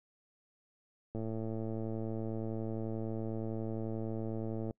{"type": "click train", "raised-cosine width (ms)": 2, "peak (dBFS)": -26, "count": 396, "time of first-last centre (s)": [1.15, 4.709], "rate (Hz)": 111, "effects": ["noise-tail reverb RT60 0.1 s tail -26 dB re dry"]}